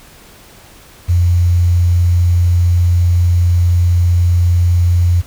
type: tone with quantisation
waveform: sine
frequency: 87.6 Hz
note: F2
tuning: 6 cents sharp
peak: -8 dBFS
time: 1.08-5.22 s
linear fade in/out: 20 ms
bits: 6
effects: pink hiss -41 dBFS RMS until 5.26 s